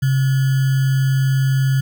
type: tone with sample-and-hold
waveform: sine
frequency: 134 Hz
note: C3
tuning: 42 cents sharp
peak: -13 dBFS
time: 0.02-1.81 s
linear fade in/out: 10 ms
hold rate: 1575 Hz
effects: none